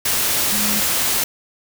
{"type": "tone in noise", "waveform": "sine", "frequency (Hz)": 209, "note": "G#3", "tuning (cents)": 11, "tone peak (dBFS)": -25, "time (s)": [0.52, 0.8], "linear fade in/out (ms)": 5, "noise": "white", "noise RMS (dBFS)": -19, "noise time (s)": [0.05, 1.24], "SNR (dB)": -9, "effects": []}